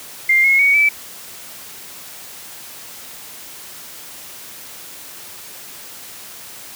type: tone with pitch steps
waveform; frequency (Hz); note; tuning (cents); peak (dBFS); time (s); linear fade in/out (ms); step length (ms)
sine; 2100 / 2168 / 2238 / 2310; C7 / C#7 / C#7 / D7; +6 / -39 / +16 / -29; -10; 0.29-0.89; 5; 150
effects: white hiss -36 dBFS RMS until 6.75 s + high-pass 80 Hz 12 dB/octave